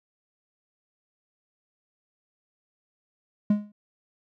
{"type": "tone with exponential decay", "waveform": "triangle", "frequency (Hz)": 207.7, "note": "G#3", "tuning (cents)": 0, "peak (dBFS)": -13, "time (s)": [3.5, 3.72], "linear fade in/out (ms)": 5, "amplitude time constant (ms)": 47, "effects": []}